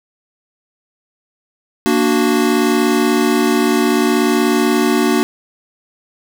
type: chord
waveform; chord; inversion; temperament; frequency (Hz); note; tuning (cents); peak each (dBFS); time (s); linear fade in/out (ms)
square; Bb augmented; none; equal; 233.1 / 293.7 / 370; Bb3 / D4 / F#4; 0 / 0 / 0; -17; 1.86-5.23; 0
effects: none